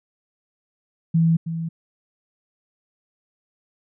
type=tone with echo; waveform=sine; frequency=164.5 Hz; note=E3; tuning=3 cents flat; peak=-14 dBFS; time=1.14-1.37 s; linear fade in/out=10 ms; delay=320 ms; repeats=1; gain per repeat=-10 dB; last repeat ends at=1.69 s; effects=none